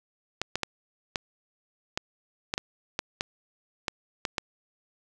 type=clicks; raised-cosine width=0.2 ms; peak=-10 dBFS; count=12; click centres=0.416 / 0.556 / 0.633 / 1.158 / 1.975 / 2.539 / 2.579 / 2.991 / 3.209 / 3.882 / 4.252 / 4.382 s; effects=none